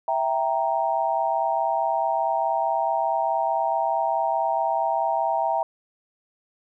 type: chord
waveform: sine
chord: E diminished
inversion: none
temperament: equal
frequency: 659.3 / 784 / 932.3 Hz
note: E5 / G5 / Bb5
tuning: 0 / 0 / 0 cents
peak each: -25 dBFS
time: 0.08-5.63 s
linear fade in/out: 2 ms
effects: none